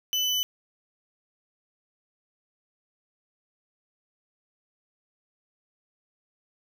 35% pulse tone, 3001 Hz, F#7, 24 cents sharp, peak -22 dBFS, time 0.13-0.43 s, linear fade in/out 0 ms, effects none

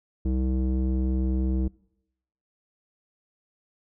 square tone with low-pass filter, 64.5 Hz, C2, 24 cents flat, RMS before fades -25 dBFS, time 0.25-1.68 s, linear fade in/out 5 ms, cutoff 320 Hz, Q 2.1, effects noise-tail reverb RT60 0.8 s tail -24 dB re dry

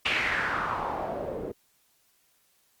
white noise with low-pass filter sweep, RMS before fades -30 dBFS, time 0.05-1.52 s, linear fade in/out 10 ms, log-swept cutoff 2700 to 400 Hz, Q 3.8, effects white hiss -67 dBFS RMS until 2.8 s + Opus 48 kbps

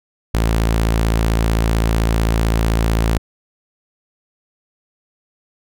sawtooth tone, 55.7 Hz, A1, 22 cents sharp, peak -10 dBFS, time 0.34-3.18 s, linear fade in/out 5 ms, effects none

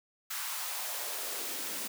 white noise with high-pass filter sweep, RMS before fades -37 dBFS, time 0.3-1.88 s, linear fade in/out 10 ms, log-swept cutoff 1300 to 210 Hz, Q 1.9, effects none

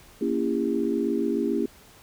sine chord, A# diminished seventh, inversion none, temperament just, 233.1 / 279.7 / 335.6 / 402.8 Hz, A#3 / C#4 / E4 / G4, 0 / +16 / +31 / +47 cents, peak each -28 dBFS, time 0.21-1.66 s, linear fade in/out 5 ms, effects pink hiss -52 dBFS RMS until 2.02 s

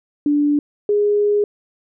sine tone pair in turn, 292.2 / 413.2 Hz, D4 / G#4, -9 / -9 cents, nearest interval tritone, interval 600 cents, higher second, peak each -13 dBFS, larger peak neither, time 0.26-0.59 / 0.89-1.44 s, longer second, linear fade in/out 2 ms, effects none

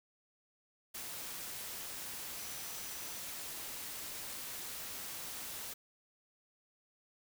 sine tone in noise, 5920 Hz, F#8, in tune, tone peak -53 dBFS, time 2.38-3.2 s, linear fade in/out 10 ms, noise white, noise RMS -44 dBFS, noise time 0.94-5.74 s, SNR -12 dB, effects none

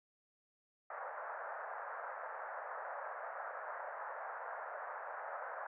pink band-pass noise, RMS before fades -45 dBFS, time 0.9-5.67 s, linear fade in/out 5 ms, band 550 to 1700 Hz, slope 48 dB/octave, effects none

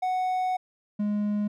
triangle tone pair in turn, 740 / 207.7 Hz, F#5 / G#3, 0 / 0 cents, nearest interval octave + minor seventh, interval 2200 cents, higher first, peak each -22 dBFS, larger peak neither, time 0.02-0.57 / 0.99-1.48 s, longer first, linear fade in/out 10 ms, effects none

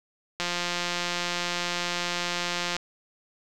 click train, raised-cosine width 0.2 ms, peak -11 dBFS, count 415, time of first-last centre 0.4-2.766 s, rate 175 Hz, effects none

